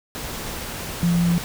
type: tone in noise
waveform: sine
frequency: 172.5 Hz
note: F3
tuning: 21 cents flat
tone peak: -16 dBFS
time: 1.03-1.38 s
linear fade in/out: 0 ms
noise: pink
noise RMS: -31 dBFS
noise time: 0.15-1.44 s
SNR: +12 dB
effects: none